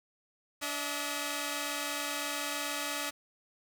5% pulse tone cluster, 288.9 / 641 / 1259 Hz, D4 / E5 / D#6, -28 / -49 / +20 cents, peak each -25 / -26 / -30 dBFS, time 0.61-3.11 s, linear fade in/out 20 ms, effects 9-bit

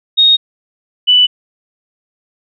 sine tone pair in turn, 3729 / 2977 Hz, A#7 / F#7, 0 / +10 cents, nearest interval major third, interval 390 cents, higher first, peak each -5 dBFS, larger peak neither, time 0.17-0.37 / 1.07-1.27 s, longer neither, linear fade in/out 20 ms, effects none

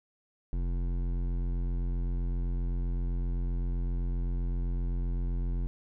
sine tone with hard clipping, 43.87 Hz, F1, 9 cents sharp, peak -30 dBFS, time 0.53-5.67 s, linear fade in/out 0 ms, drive 13 dB, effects none

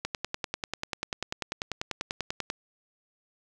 click train, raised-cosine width 0.2 ms, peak -13 dBFS, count 26, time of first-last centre 0.05-2.501 s, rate 10.2 Hz, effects none

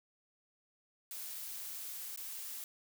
blue noise with dropouts, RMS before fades -44 dBFS, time 1.11-2.64 s, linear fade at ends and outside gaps 1 ms, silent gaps 2.161-2.174 s, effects none

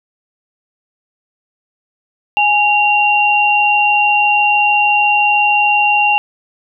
sine tone pair together, 830.6 / 2763 Hz, G#5 / F7, 0 / -19 cents, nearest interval octave + major sixth, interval 2081 cents, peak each -12 dBFS, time 2.37-6.18 s, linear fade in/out 0 ms, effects none

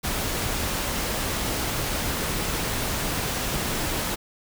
pink noise, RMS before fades -27 dBFS, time 0.03-4.16 s, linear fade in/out 20 ms, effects none

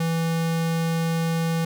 square tone, 164.81 Hz, E3, in tune, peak -22 dBFS, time 0-1.65 s, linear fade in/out 5 ms, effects none

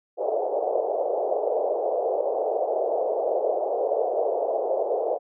white band-pass noise, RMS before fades -25 dBFS, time 0.17-5.19 s, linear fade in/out 50 ms, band 420 to 700 Hz, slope 48 dB/octave, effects none

